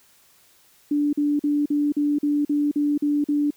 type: tone bursts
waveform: sine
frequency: 292.3 Hz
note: D4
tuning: 8 cents flat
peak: -18 dBFS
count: 10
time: 0.91-3.506 s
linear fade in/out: 5 ms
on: 220 ms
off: 44 ms
effects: white hiss -57 dBFS RMS until 3.56 s